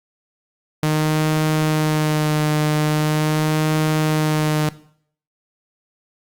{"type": "tone with vibrato", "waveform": "sawtooth", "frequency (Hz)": 153.6, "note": "D#3", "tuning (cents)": -22, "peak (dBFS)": -12, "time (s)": [0.83, 4.69], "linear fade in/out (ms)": 0, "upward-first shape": "sine", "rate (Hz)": 0.42, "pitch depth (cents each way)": 20, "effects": ["noise-tail reverb RT60 0.6 s tail -18 dB re dry", "Opus 48 kbps"]}